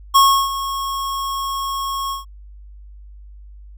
square tone with ADSR envelope, 1094 Hz, C#6, 23 cents flat, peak -8 dBFS, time 0.14-2.25 s, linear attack 19 ms, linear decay 330 ms, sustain -14 dB, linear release 140 ms, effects added 50 Hz sine -37 dBFS peak until 3.77 s

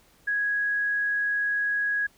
sine tone, 1661.2 Hz, G#6, in tune, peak -23 dBFS, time 0.27-2.07 s, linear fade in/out 10 ms, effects pink hiss -60 dBFS RMS until 2.17 s

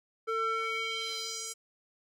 square tone with band-pass filter sweep, 448.9 Hz, A4, 35 cents sharp, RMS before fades -34 dBFS, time 0.27-1.54 s, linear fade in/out 20 ms, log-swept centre 990 to 7900 Hz, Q 2.3, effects none

